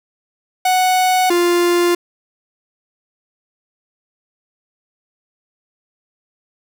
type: tone pair in turn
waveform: 45% pulse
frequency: 740 / 349.2 Hz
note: F#5 / F4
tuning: 0 / 0 cents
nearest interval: octave + minor second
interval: 1300 cents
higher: first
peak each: -12 dBFS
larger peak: neither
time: 0.65-1.3 / 1.3-1.95 s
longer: neither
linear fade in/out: 5 ms
effects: none